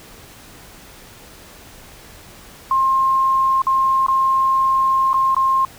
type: tone with dropouts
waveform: sine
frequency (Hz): 1063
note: C6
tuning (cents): +27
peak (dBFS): -13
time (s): 2.71-5.65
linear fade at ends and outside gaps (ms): 2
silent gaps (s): 3.619-3.668 / 4.065-4.083 / 5.132-5.141 / 5.347-5.365
effects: pink hiss -42 dBFS RMS until 5.78 s